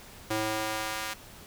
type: tone with high-pass filter sweep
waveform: square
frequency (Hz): 108.8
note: A2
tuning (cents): -19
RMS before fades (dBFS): -32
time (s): 0.3-1.14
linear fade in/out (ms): 10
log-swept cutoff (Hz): 290 to 1300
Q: 0.71
effects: pink hiss -49 dBFS RMS until 1.46 s